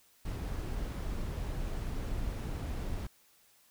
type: noise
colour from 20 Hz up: brown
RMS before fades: -36 dBFS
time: 0.25-3.07 s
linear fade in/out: 5 ms
effects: white hiss -65 dBFS RMS until 3.7 s